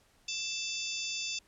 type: harmonic tone with a mistuned harmonic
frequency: 883 Hz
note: A5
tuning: 6 cents sharp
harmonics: 3 / 4 / 5 / 6 / 7 / 8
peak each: -39 / -40 / -41 / -42 / -42 / -43 dBFS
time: 0.28-1.39 s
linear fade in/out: 5 ms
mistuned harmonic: 5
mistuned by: +100 cents
effects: pink hiss -66 dBFS RMS until 1.47 s + low-pass 11000 Hz 12 dB/octave